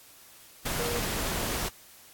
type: tone in noise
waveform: sine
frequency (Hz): 476.2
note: A#4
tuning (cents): +37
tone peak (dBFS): -32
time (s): 0.79-1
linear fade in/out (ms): 10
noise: pink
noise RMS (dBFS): -31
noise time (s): 0.65-1.69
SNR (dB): -4
effects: white hiss -53 dBFS RMS until 2.13 s + AAC 64 kbps